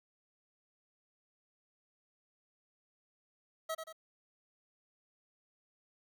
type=tone with echo; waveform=25% pulse; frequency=643 Hz; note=E5; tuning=43 cents flat; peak=-31 dBFS; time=3.69-3.75 s; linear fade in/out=10 ms; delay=89 ms; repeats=2; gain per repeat=-6 dB; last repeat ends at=3.928 s; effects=12-bit